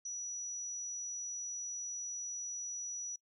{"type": "tone", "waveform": "sine", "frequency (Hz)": 5870, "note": "F#8", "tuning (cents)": -15, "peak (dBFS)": -39, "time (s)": [0.05, 3.16], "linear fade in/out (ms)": 5, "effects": ["noise-tail reverb RT60 0.1 s tail -22 dB re dry"]}